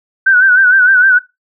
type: tone with vibrato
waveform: sine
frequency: 1515 Hz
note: F#6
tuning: 40 cents sharp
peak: -5 dBFS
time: 0.26-1.19 s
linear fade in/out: 10 ms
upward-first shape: sine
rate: 6.5 Hz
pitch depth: 74 cents each way
effects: noise-tail reverb RT60 0.2 s tail -18 dB re dry